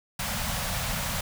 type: band-stop noise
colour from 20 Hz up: pink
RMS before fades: -30 dBFS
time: 0.19-1.21 s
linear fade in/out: 5 ms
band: 230 to 530 Hz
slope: 48 dB/octave
effects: none